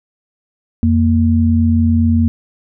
sine tone pair together, 87.31 / 231.9 Hz, F2 / A#3, 0 / -9 cents, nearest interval octave + perfect fourth, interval 1691 cents, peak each -12 dBFS, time 0.83-2.28 s, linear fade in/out 0 ms, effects none

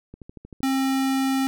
click train, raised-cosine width 3 ms, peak -27 dBFS, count 7, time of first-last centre 0.14-0.605 s, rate 12.9 Hz
square tone, 267.2 Hz, C4, 36 cents sharp, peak -21 dBFS, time 0.63-1.47 s, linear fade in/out 0 ms
effects none

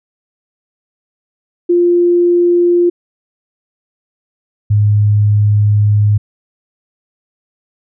sine tone pair in turn, 349.2 / 104.27 Hz, F4 / G#2, 0 / +7 cents, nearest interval octave + major sixth, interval 2093 cents, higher first, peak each -7 dBFS, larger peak neither, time 1.69-2.9 / 4.7-6.18 s, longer second, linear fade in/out 10 ms, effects none

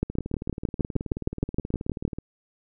two click trains, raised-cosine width 3 ms, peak -10 / -19 dBFS, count 14 / 40, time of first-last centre 0.03-2.052 / 0.1-2.186 s, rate 6.43 / 18.7 Hz, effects none

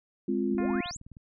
sine chord, F minor, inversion first, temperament equal with one note detuned, 207.7 / 263.1 / 349.2 Hz, Ab3 / C4 / F4, 0 / +10 / 0 cents, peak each -30 dBFS, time 0.28-0.81 s, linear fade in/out 5 ms
sine exponential sweep, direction up, 180 to 8010 Hz, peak -37 dBFS, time 0.51-0.97 s, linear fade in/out 5 ms
click train, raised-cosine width 5 ms, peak -35 dBFS, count 13, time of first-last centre 0.55-1.169 s, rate 19.4 Hz
harmonic tone, 352.5 Hz, F4, 16 cents sharp, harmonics 2 / 3 / 4 / 5 / 6 / 7, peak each -39 / -43 / -45 / -47 / -49 / -50 dBFS, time 0.58-0.91 s, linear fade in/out 2 ms
effects none

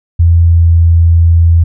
sine tone with pitch glide, 84.4 to 83.77 Hz, E2 to E2, +41 to +28 cents, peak -3 dBFS, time 0.19-1.64 s, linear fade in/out 10 ms, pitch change -13 cents, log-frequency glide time 0.44-0.69 s, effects none

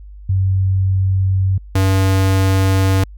sine / square tone pair in turn, 95.2 / 95.71 Hz, F#2 / G2, +50 / -41 cents, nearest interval unison, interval 9 cents, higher second, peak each -12 / -12 dBFS, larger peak neither, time 0.29-1.58 / 1.75-3.04 s, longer neither, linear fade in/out 5 ms, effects added 50 Hz sine -33 dBFS peak until 3.17 s

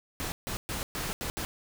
pink noise bursts at uneven times, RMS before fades -34 dBFS, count 6, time 0.2-0.32 / 0.47-0.57 / 0.69-0.83 / 0.95-1.13 / 1.21-1.3 / 1.37-1.45 s, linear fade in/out 0 ms, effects none

